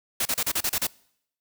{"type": "noise bursts", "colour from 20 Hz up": "white", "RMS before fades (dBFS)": -25, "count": 8, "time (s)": [0.2, 0.87], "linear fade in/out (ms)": 5, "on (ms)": 54, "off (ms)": 34, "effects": ["noise-tail reverb RT60 0.7 s tail -24 dB re dry"]}